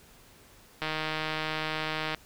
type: click train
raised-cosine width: 0.3 ms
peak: -15 dBFS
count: 208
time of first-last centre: 0.82-2.147 s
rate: 156 Hz
effects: pink hiss -56 dBFS RMS until 2.25 s